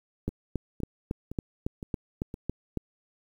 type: two click trains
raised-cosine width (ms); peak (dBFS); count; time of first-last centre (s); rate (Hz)
3; -16 / -24; 10 / 5; 0.28-2.773 / 0.29-2.341; 3.61 / 1.95
effects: 9-bit